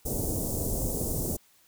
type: band-stop noise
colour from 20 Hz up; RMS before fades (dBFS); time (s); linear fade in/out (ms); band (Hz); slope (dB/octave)
pink; -30; 0.05-1.37; 10; 600 to 7300; 24
effects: white hiss -62 dBFS RMS until 1.67 s